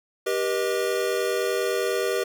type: chord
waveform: square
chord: G augmented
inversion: none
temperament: equal with one note detuned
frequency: 392 / 481.8 / 622.3 Hz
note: G4 / B4 / D#5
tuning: 0 / -43 / 0 cents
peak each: -27 / -27 / -31 dBFS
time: 0.26-2.24 s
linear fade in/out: 10 ms
effects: none